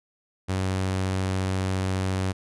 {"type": "tone", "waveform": "sawtooth", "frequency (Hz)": 94.4, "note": "F#2", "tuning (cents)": 35, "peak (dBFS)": -20, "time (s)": [0.48, 2.33], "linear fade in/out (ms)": 20, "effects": ["resampled to 24000 Hz"]}